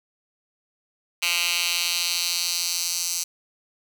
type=tone with high-pass filter sweep; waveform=10% pulse; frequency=173 Hz; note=F3; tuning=16 cents flat; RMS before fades=-25 dBFS; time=1.22-3.24 s; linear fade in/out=10 ms; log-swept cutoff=2700 to 5900 Hz; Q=1.8; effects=none